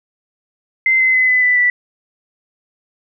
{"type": "tone with pitch steps", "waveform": "sine", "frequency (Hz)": [2073, 2052, 2030, 2009, 1988.6, 1968], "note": ["C7", "C7", "B6", "B6", "B6", "B6"], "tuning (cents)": [-17, -34, 47, 29, 11, -7], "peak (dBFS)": -10, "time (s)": [0.86, 1.7], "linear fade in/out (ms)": 2, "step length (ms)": 140, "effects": []}